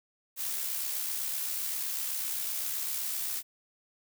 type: noise with amplitude modulation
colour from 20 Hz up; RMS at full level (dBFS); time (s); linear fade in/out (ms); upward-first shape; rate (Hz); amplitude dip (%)
blue; -32; 0.36-3.43; 50; sine; 67.8; 35
effects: none